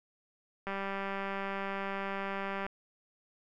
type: click train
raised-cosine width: 0.5 ms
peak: -22 dBFS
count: 392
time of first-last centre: 0.67-2.665 s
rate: 196 Hz
effects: none